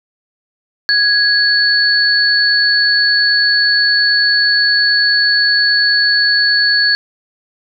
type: tone pair together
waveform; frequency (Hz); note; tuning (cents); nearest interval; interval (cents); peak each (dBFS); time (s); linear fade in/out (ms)
sine; 1661.2 / 4435; G#6 / C#8; 0 / 0; octave + perfect fourth; 1700; -12; 0.89-6.95; 0
effects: none